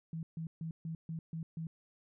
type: tone bursts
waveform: sine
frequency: 162.5 Hz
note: E3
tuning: 24 cents flat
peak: -37 dBFS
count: 7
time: 0.13-1.67 s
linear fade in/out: 2 ms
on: 100 ms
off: 140 ms
effects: none